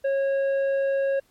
triangle tone with tanh clipping, 547 Hz, C#5, 23 cents flat, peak -22 dBFS, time 0.04-1.2 s, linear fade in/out 10 ms, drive 11 dB, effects pink hiss -64 dBFS RMS until 1.3 s + MP3 64 kbps

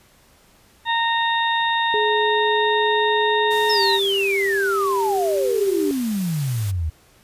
harmonic tone, 923 Hz, A#5, 17 cents flat, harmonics 1 / 2 / 3 / 4, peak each -20 / -23 / -33 / -25 dBFS, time 0.85-4 s, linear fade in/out 50 ms
sine tone with pitch glide, 424.6 to 393.9 Hz, G#4 to G4, +38 to +8 cents, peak -20 dBFS, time 1.94-5.91 s, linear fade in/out 0 ms, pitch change -130 cents, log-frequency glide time 3.73-3.81 s
white noise, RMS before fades -36 dBFS, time 3.5-6.72 s, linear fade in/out 20 ms
sine exponential sweep, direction down, 5420 to 75 Hz, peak -20 dBFS, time 3.69-6.9 s, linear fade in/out 10 ms
effects pink hiss -54 dBFS RMS until 7.23 s + resampled to 32000 Hz

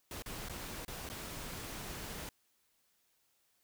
pink noise with dropouts, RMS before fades -44 dBFS, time 0.11-2.29 s, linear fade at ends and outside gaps 1 ms, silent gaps 0.222-0.26 / 0.486-0.496 / 0.849-0.88 / 1.09-1.099 s, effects white hiss -75 dBFS RMS until 3.63 s

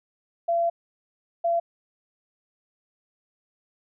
sine tone bursts at uneven times, 680 Hz, F5, 46 cents flat, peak -20 dBFS, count 2, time 0.48-0.7 / 1.44-1.6 s, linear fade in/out 10 ms, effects none

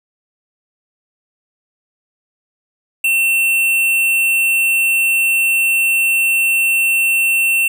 sine tone with hard clipping, 2700 Hz, E7, 41 cents sharp, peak -13 dBFS, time 3.04-7.68 s, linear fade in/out 5 ms, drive 14 dB, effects none

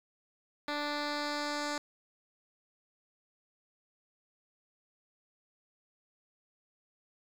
10% pulse tone with low-pass filter sweep, 293.6 Hz, D4, in tune, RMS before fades -35 dBFS, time 0.68-1.78 s, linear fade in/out 2 ms, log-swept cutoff 3700 to 6400 Hz, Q 2, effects 9-bit

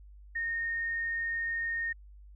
sine tone, 1843 Hz, A#6, 20 cents flat, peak -30 dBFS, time 0.35-1.93 s, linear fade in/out 10 ms, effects added 50 Hz sine -49 dBFS peak until 2.35 s

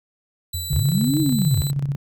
15% pulse tone with pitch glide, 3969 to 3999 Hz, B7 to B7, +8 to +21 cents, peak -22 dBFS, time 0.53-1.71 s, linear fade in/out 5 ms, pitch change +13 cents, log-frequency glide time 0.75-1.2 s
sine tone with exponential decay, 85.5 Hz, F2, 36 cents flat, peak -23 dBFS, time 0.54-0.98 s, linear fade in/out 5 ms, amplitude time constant 94 ms
sine tone with tremolo, 140.2 Hz, C#3, 20 cents sharp, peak -18 dBFS, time 0.7-1.96 s, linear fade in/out 10 ms, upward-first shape square, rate 16 Hz, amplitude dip 55%
sine linear two-way sweep, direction up then down, 60.4 to 321.9 to 70.2 Hz, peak -18 dBFS, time 0.73-1.62 s, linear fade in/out 0 ms, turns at 1.2 s
effects none

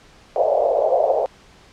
white band-pass noise, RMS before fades -18 dBFS, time 0.36-1.26 s, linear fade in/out 0 ms, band 490 to 690 Hz, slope 48 dB/octave, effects pink hiss -49 dBFS RMS until 1.72 s + low-pass 6000 Hz 12 dB/octave

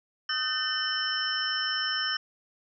sine tone cluster, 1253 / 1528 / 1793 / 3028 / 5340 Hz, D#6 / G6 / A6 / F#7 / E8, +12 / -45 / +32 / +39 / +22 cents, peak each -36 / -33 / -35 / -32 / -31 dBFS, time 0.29-2.17 s, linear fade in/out 5 ms, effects none

